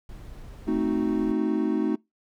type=noise; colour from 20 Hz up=brown; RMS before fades=-42 dBFS; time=0.09-1.32 s; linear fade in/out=2 ms
type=chord; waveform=triangle; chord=A diminished seventh; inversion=none; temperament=equal; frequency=220 / 261.6 / 311.1 / 370 Hz; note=A3 / C4 / Eb4 / Gb4; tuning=0 / 0 / 0 / 0 cents; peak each=-26 / -27 / -24 / -28 dBFS; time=0.67-1.96 s; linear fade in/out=10 ms
effects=noise-tail reverb RT60 0.2 s tail -25 dB re dry